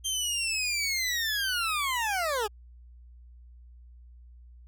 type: linear sweep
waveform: 20% pulse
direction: down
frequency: 3171 to 395.2 Hz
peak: -22 dBFS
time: 0.04-2.48 s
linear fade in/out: 20 ms
effects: added 60 Hz sine -48 dBFS peak until 4.67 s